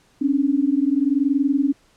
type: tone pair together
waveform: sine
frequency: 269.2 / 290 Hz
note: C4 / D4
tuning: +49 / -22 cents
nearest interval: minor second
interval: 129 cents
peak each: -19 dBFS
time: 0.21-1.73 s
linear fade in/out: 10 ms
effects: pink hiss -58 dBFS RMS until 1.96 s + low-pass 9000 Hz 12 dB/octave